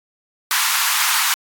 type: high-pass noise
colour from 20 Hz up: pink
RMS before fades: -18 dBFS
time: 0.51-1.34 s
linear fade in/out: 0 ms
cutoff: 910 Hz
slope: 48 dB/octave
effects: AAC 64 kbps